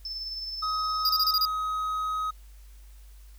sine tone with tremolo, 5274 Hz, E8, in tune, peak -31 dBFS, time 0.05-1.33 s, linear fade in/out 2 ms, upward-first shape sine, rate 19 Hz, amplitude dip 35%
triangle tone, 1264 Hz, D#6, 27 cents sharp, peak -25 dBFS, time 0.62-2.31 s, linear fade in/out 10 ms
square tone bursts, 4854 Hz, D#8, 44 cents flat, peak -22 dBFS, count 6, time 1.05-1.453 s, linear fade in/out 2 ms, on 43 ms, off 29 ms
effects added 50 Hz sine -46 dBFS peak until 3.38 s + white hiss -61 dBFS RMS until 3.38 s

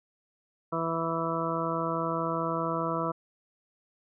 harmonic tone, 164.81 Hz, E3, in tune, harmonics 1 / 2 / 3 / 4 / 6 / 7 / 8, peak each -35 / -35 / -35 / -35 / -35 / -35 / -35 dBFS, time 0.72-3.12 s, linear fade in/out 10 ms, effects none

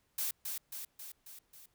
blue noise with echo, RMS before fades -35 dBFS, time 0.18-0.31 s, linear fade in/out 5 ms, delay 270 ms, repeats 5, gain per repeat -4 dB, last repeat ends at 1.66 s, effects pink hiss -75 dBFS RMS until 1.74 s

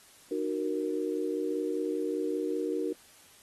sine chord, D# minor, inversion none, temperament equal with one note detuned, 304.9 / 370 / 466.2 Hz, D#4 / F#4 / A#4, -35 / 0 / 0 cents, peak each -33 dBFS, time 0.31-2.93 s, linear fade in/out 5 ms, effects white hiss -57 dBFS RMS until 3.42 s + AAC 32 kbps

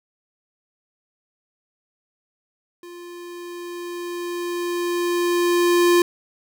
square tone with level ramp, 349.2 Hz, F4, in tune, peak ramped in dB -38 to -13 dBFS, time 2.83-6.02 s, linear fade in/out 2 ms, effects none

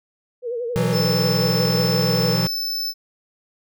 sine tone with vibrato, 477.2 Hz, A#4, 41 cents sharp, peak -23 dBFS, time 0.42-2.39 s, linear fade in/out 50 ms, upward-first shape sine, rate 11 Hz, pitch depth 81 cents each way
square chord, B suspended fourth, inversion none, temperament equal, 123.47 / 164.81 / 185 Hz, B2 / E3 / F#3, 0 / 0 / 0 cents, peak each -24 dBFS, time 0.76-2.47 s, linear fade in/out 0 ms
square tone, 5274 Hz, E8, in tune, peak -23 dBFS, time 0.92-2.94 s, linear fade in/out 50 ms
effects none

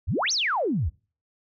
sine exponential two-way sweep, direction up then down, 61.8 to 6450 to 61.8 Hz, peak -22 dBFS, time 0.07-0.9 s, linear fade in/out 20 ms, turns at 0.32 s, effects noise-tail reverb RT60 0.4 s tail -26 dB re dry

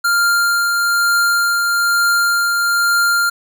square tone with tremolo, 1396.9 Hz, F6, in tune, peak -12 dBFS, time 0.04-3.3 s, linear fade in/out 10 ms, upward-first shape triangle, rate 1.1 Hz, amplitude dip 30%, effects none

